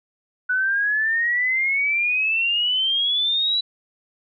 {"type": "exponential sweep", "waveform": "sine", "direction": "up", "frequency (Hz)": [1480, 3962], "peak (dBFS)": -18, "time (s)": [0.49, 3.61], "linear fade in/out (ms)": 10, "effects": []}